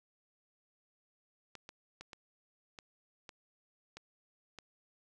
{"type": "clicks", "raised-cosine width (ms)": 0.2, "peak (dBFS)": -30, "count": 8, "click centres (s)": [1.553, 1.691, 2.01, 2.132, 2.788, 3.292, 3.97, 4.587], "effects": []}